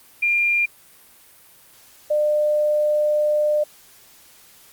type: tone pair in turn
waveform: sine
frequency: 2400 / 600 Hz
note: D7 / D5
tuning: +37 / +37 cents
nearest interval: 2 octaves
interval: 2400 cents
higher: first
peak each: -16 dBFS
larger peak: neither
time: 0.22-0.66 / 2.1-3.64 s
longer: second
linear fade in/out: 10 ms
effects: white hiss -50 dBFS RMS until 4.72 s + Opus 32 kbps